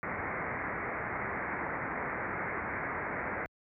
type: low-pass noise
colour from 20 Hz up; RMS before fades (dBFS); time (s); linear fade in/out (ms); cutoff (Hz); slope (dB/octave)
white; -36; 0.03-3.46; 0; 2200; 96
effects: high-pass 60 Hz 12 dB/octave